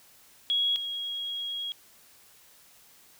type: tone pair in turn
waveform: sine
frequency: 3322 / 3297 Hz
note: G#7 / G#7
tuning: 0 / -13 cents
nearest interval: unison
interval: 13 cents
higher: first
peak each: -23 / -31 dBFS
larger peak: first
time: 0.5-0.76 / 0.76-1.72 s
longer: second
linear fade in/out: 0 ms
effects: white hiss -57 dBFS RMS until 3.19 s